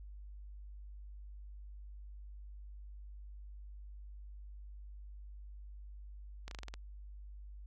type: slowing click train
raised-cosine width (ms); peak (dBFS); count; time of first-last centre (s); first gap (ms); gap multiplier
0.2; -28; 7; 6.48-6.74; 32; 1.12
effects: added 50 Hz sine -47 dBFS peak until 7.66 s